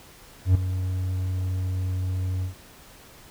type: tone with ADSR envelope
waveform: triangle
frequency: 92.5 Hz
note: F#2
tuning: in tune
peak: -10 dBFS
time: 0.45-2.55 s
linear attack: 100 ms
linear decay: 6 ms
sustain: -12 dB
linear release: 120 ms
effects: pink hiss -49 dBFS RMS until 3.3 s